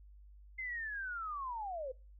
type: linear sweep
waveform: sine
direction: down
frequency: 2093 to 493 Hz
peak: -38 dBFS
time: 0.58-1.92 s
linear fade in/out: 10 ms
effects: noise-tail reverb RT60 0.3 s tail -22 dB re dry + added 50 Hz sine -54 dBFS peak until 2.19 s